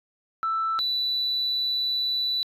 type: tone pair in turn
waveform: sine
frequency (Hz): 1324 / 3968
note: E6 / B7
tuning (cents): +7 / +7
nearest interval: octave + perfect fifth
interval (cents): 1900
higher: second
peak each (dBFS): -22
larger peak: neither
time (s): 0.43-0.79 / 0.79-2.43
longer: second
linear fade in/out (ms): 0
effects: tanh soft clip ceiling -19 dBFS